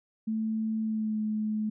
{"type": "tone with pitch glide", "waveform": "sine", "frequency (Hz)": [220, 214.7], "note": ["A3", "A3"], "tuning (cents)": [0, -42], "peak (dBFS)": -27, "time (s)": [0.27, 1.7], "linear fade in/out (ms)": 10, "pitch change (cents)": -42, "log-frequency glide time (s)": [0.82, 1.2], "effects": []}